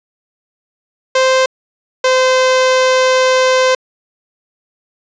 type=tone pair in turn; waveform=sawtooth; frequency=521 / 515.6 Hz; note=C5 / C5; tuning=-7 / -26 cents; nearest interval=unison; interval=19 cents; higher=first; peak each=-5 dBFS; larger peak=neither; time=1.15-1.46 / 2.04-3.75 s; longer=second; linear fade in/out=5 ms; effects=resampled to 16000 Hz + 7-bit